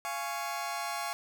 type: chord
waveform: sawtooth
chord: Db major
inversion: first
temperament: just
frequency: 693 / 831.5 / 1108.7 Hz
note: F5 / Ab5 / Db6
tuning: -14 / +2 / 0 cents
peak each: -34 dBFS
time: 0.05-1.13 s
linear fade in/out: 0 ms
effects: none